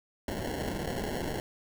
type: noise with sample-and-hold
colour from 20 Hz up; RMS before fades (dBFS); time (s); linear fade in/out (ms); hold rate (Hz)
white; -34; 0.28-1.4; 2; 1225
effects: none